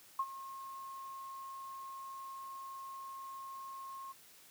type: tone with ADSR envelope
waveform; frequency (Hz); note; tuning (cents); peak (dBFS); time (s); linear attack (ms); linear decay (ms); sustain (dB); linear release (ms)
sine; 1076; C6; +48; -29; 0.19-4.13; 5; 52; -15; 18
effects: white hiss -60 dBFS RMS until 4.5 s + high-pass 80 Hz 12 dB/octave